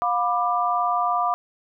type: chord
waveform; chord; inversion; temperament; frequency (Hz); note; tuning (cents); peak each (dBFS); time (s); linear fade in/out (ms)
sine; B diminished; second; just; 711.2 / 987.8 / 1185.3; F5 / B5 / D6; +31 / 0 / +16; -23 / -26 / -23; 0.02-1.34; 0
effects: none